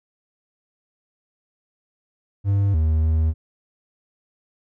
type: tone with pitch steps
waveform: triangle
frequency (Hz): 99.7 / 78.7 / 79.4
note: G2 / D#2 / D#2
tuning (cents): +30 / +20 / +36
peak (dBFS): -14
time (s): 2.44-3.34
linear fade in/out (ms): 50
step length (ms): 300
effects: none